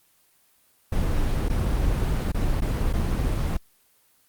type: noise with dropouts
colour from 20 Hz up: brown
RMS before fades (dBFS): -23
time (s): 0.92-3.57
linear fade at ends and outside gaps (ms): 5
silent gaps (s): 1.486-1.497 / 2.319-2.344 / 2.606-2.618 / 2.929-2.935
effects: white hiss -62 dBFS RMS until 4.28 s + Opus 24 kbps